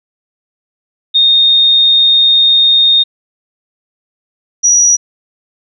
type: tone pair in turn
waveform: sine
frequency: 3686 / 5811 Hz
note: A#7 / F#8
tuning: -20 / -32 cents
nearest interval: minor sixth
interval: 788 cents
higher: second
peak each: -5 dBFS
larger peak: neither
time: 1.14-3.04 / 4.63-4.97 s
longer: first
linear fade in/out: 20 ms
effects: none